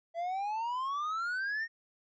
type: exponential sweep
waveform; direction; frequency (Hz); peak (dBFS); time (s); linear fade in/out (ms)
triangle; up; 662 to 1864.7; -30; 0.14-1.68; 50
effects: resampled to 16000 Hz